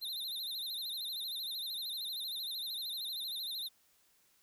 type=tone with vibrato; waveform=square; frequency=3870 Hz; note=B7; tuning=36 cents flat; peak=-38 dBFS; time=0.01-3.69 s; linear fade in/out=20 ms; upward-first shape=sine; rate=13 Hz; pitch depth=140 cents each way; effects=white hiss -70 dBFS RMS until 4.42 s